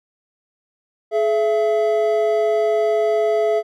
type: tone pair together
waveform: triangle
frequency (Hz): 425.9 / 668.7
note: G#4 / E5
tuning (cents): +44 / +25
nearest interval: minor sixth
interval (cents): 781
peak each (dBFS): -16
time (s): 1.11-3.63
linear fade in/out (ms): 50
effects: none